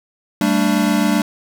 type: chord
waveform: square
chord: G suspended second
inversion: none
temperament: equal with one note detuned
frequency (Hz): 196 / 223.8 / 293.7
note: G3 / A3 / D4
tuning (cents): 0 / +30 / 0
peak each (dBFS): -19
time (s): 0.41-1.22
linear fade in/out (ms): 2
effects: none